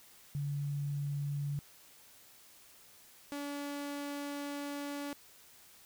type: tone pair in turn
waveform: sine / sawtooth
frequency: 143.1 / 286.2 Hz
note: D3 / D4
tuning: -45 / -45 cents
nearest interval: octave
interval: 1200 cents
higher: second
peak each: -33 / -34 dBFS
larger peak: first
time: 0.35-1.59 / 3.32-5.13 s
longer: second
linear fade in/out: 0 ms
effects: white hiss -59 dBFS RMS until 5.85 s